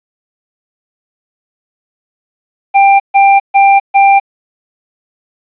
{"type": "tone bursts", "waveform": "square", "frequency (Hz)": 791, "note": "G5", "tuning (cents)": 15, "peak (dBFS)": -4, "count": 4, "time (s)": [2.74, 4.2], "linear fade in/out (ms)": 20, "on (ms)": 260, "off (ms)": 140, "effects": ["resampled to 8000 Hz", "7-bit"]}